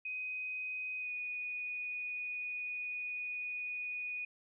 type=tone with pitch glide; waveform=sine; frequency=2507 to 2472 Hz; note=D#7 to D#7; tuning=+12 to -12 cents; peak=-37 dBFS; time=0.05-4.25 s; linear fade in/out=5 ms; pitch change=-24 cents; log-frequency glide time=0.99-1.11 s; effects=none